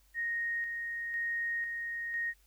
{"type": "tone with tremolo", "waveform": "sine", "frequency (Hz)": 1864.7, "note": "A#6", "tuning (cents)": 0, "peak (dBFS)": -31, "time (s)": [0.14, 2.34], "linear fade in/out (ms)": 50, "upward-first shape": "square", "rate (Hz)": 1, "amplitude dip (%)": 35, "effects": ["added 50 Hz sine -64 dBFS peak until 2.46 s", "white hiss -69 dBFS RMS until 2.46 s"]}